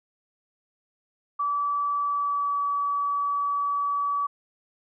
sine tone with pitch glide, 1153 to 1143.7 Hz, D6 to D6, -32 to -46 cents, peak -23 dBFS, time 1.39-4.27 s, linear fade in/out 10 ms, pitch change -14 cents, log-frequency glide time 2.01-2.6 s, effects none

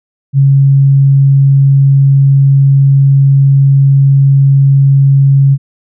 sine tone, 137.7 Hz, C#3, 11 cents flat, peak -3 dBFS, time 0.33-5.58 s, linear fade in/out 50 ms, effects none

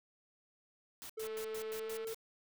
white noise bursts, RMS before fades -48 dBFS, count 7, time 1.02-2.145 s, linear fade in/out 0 ms, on 75 ms, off 100 ms
triangle tone with pitch glide, 440 to 447.7 Hz, A4 to A4, 0 to +30 cents, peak -37 dBFS, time 1.17-2.14 s, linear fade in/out 10 ms, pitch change +30 cents, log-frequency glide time 1.74-1.97 s
click train, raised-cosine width 0.3 ms, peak -37 dBFS, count 178, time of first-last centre 1.23-2.046 s, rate 217 Hz
effects none

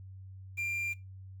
triangle tone with quantisation, 2383 Hz, D7, 25 cents sharp, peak -30 dBFS, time 0.57-0.94 s, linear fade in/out 20 ms, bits 9, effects noise-tail reverb RT60 0.2 s tail -19 dB re dry + added 95 Hz sine -45 dBFS peak until 1.4 s

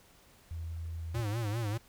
sine tone, 82.41 Hz, E2, in tune, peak -36 dBFS, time 0.51-1.2 s, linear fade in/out 0 ms
square tone with vibrato, 110 Hz, A2, in tune, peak -32 dBFS, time 1.14-1.78 s, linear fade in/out 10 ms, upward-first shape sine, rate 5 Hz, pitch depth 140 cents each way
effects pink hiss -61 dBFS RMS until 1.88 s

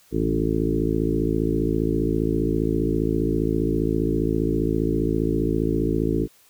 harmonic tone with a mistuned harmonic, 55 Hz, A1, in tune, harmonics 1 / 2 / 3 / 4 / 5 / 6 / 7 / 8, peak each -28 / -30 / -28 / -31 / -26 / -26 / -28 / -29 dBFS, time 0.11-6.28 s, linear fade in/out 50 ms, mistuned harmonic 3, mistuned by -25 cents, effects white hiss -56 dBFS RMS until 6.49 s

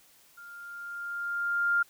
sine tone with level ramp, 1400 Hz, F6, 4 cents sharp, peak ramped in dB -45 to -21 dBFS, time 0.37-1.83 s, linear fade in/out 10 ms, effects white hiss -60 dBFS RMS until 1.89 s

